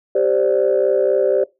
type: chord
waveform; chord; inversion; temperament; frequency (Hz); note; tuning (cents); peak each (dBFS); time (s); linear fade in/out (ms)
sine; G suspended fourth; none; equal; 392 / 523.3 / 587.3; G4 / C5 / D5; 0 / 0 / 0; -17; 0.15-1.44; 5
effects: noise-tail reverb RT60 0.2 s tail -20 dB re dry + tanh soft clip ceiling -6 dBFS